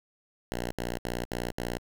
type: tone bursts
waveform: 5% pulse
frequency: 59.7 Hz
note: A#1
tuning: 42 cents sharp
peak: -20 dBFS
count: 5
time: 0.52-1.784 s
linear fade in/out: 0 ms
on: 200 ms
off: 66 ms
effects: none